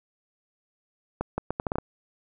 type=accelerating click train; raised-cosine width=1 ms; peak=-13 dBFS; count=8; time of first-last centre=1.21-1.784 s; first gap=170 ms; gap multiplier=0.74; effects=none